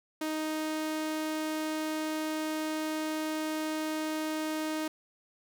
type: tone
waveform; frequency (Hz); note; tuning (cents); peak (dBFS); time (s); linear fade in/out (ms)
sawtooth; 311.5; D#4; +2; -27; 0.21-4.88; 5
effects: none